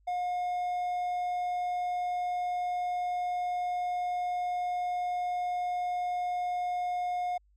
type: tone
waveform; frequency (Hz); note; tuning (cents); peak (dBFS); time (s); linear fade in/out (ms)
triangle; 717; F5; +45; -27; 0.07-7.38; 10
effects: added 50 Hz sine -62 dBFS peak until 7.56 s